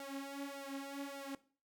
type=tone with flanger; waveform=sawtooth; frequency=277.2 Hz; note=C#4; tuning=in tune; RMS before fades=-45 dBFS; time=0-1.35 s; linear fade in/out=2 ms; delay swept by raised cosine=1.4 to 5.1 ms; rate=1.7 Hz; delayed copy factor=+0.9; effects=noise-tail reverb RT60 0.4 s tail -18 dB re dry